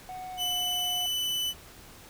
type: tone with pitch glide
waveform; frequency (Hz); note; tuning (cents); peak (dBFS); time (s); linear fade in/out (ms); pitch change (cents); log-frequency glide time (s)
triangle; 740 to 720.6; F#5 to F#5; 0 to -46; -35; 0.09-1.06; 0; -46; 0.34-0.42
type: tone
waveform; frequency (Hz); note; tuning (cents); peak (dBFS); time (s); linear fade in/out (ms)
40% pulse; 2994; F#7; +20; -27; 0.37-1.54; 50
effects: pink hiss -50 dBFS RMS until 2.09 s